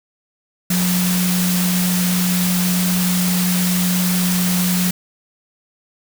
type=tone in noise; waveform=sine; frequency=180.6 Hz; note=F#3; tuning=42 cents flat; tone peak=-16 dBFS; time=0.7-4.91 s; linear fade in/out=5 ms; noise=white; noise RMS=-22 dBFS; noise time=0.7-4.91 s; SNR=+3 dB; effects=none